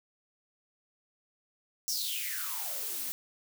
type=noise with high-pass filter sweep; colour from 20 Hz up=blue; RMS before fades=-35 dBFS; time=1.88-3.12 s; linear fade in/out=0 ms; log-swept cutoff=5900 to 210 Hz; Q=7.8; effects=none